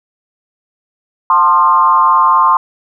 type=tone with frequency modulation; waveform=sine; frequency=1054 Hz; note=C6; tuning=12 cents sharp; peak=-6 dBFS; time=1.3-2.57 s; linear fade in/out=2 ms; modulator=159 Hz; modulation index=0.93; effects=none